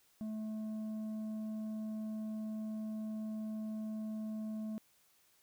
sine tone with tanh clipping, 216.8 Hz, A3, 25 cents flat, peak -39 dBFS, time 0.21-4.78 s, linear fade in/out 0 ms, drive 6 dB, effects white hiss -70 dBFS RMS until 5.42 s

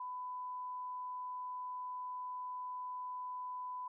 sine tone, 1000 Hz, B5, 21 cents sharp, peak -40 dBFS, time 0-3.88 s, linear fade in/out 5 ms, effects none

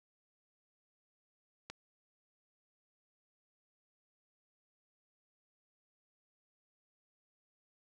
click, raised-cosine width 0.2 ms, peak -26 dBFS, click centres 1.7 s, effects none

